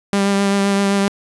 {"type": "tone with vibrato", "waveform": "sawtooth", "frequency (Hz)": 198.7, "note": "G3", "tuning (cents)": 24, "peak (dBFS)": -10, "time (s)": [0.13, 1.08], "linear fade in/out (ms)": 0, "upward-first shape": "triangle", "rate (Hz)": 7.7, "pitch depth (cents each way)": 19, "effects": ["resampled to 24000 Hz"]}